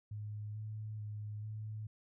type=tone with pitch steps; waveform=sine; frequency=105.3 / 107.7 / 105.4 / 107.8 Hz; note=G#2 / A2 / G#2 / A2; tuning=+24 / -37 / +26 / -35 cents; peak=-40 dBFS; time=0.11-1.87 s; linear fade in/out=5 ms; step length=440 ms; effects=none